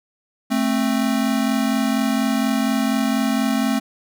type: tone pair together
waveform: square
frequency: 220 / 264.2 Hz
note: A3 / C4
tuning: 0 / +17 cents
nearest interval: minor third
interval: 317 cents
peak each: -21 dBFS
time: 0.5-3.8 s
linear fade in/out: 20 ms
effects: none